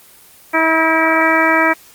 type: harmonic tone with a mistuned harmonic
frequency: 321.8 Hz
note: E4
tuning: 42 cents flat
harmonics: 1 / 2 / 3 / 4 / 5 / 6 / 7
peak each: -18 / -18 / -18 / -18 / -18 / -18 / -18 dBFS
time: 0.53-1.74 s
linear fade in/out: 20 ms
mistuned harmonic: 7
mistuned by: +42 cents
effects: white hiss -44 dBFS RMS until 1.94 s + Opus 24 kbps